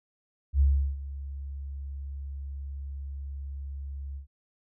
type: tone with ADSR envelope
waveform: sine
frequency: 69.3 Hz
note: C#2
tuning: in tune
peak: -17 dBFS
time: 0.53-4.27 s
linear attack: 73 ms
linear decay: 360 ms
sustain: -17 dB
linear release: 110 ms
effects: none